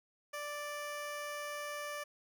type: tone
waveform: 15% pulse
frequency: 587.3 Hz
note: D5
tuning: in tune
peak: -33 dBFS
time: 0.33-2.04 s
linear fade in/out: 10 ms
effects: none